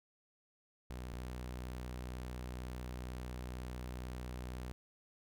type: tone pair in turn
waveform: sawtooth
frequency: 62.1 / 62.1 Hz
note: B1 / B1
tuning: +10 / +10 cents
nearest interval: unison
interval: 0 cents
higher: neither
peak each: -39 / -38 dBFS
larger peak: second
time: 0.9-1.13 / 1.13-4.72 s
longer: second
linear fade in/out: 0 ms
effects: none